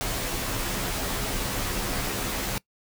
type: noise with comb filter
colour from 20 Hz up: pink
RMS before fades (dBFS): -29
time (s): 0.01-2.58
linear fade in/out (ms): 0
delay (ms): 13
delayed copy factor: -0.7
effects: noise-tail reverb RT60 0.1 s tail -22 dB re dry